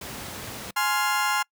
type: noise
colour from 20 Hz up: pink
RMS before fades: -36 dBFS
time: 0.01-0.71 s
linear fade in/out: 5 ms
type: chord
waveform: 30% pulse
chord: F minor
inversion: first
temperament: just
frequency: 838.1 / 1047.7 / 1396.9 Hz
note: Ab5 / C6 / F6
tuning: +16 / +2 / 0 cents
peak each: -24 dBFS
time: 0.76-1.43 s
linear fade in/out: 10 ms
effects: noise-tail reverb RT60 0.1 s tail -26 dB re dry + high-pass 80 Hz 12 dB/octave